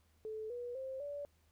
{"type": "tone with pitch steps", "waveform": "sine", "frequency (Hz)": [435.2, 484.9, 528, 576], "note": ["A4", "B4", "C5", "D5"], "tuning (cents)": [-19, -32, 16, -34], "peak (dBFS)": -40, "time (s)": [0.25, 1.25], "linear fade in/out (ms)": 0, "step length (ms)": 250, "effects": ["added 79 Hz sine -70 dBFS peak until 1.51 s", "pink hiss -75 dBFS RMS until 1.51 s"]}